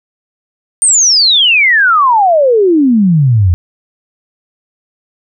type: exponential sweep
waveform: sine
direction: down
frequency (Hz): 9000 to 82.6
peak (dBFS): -5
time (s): 0.82-3.54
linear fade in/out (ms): 0
effects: none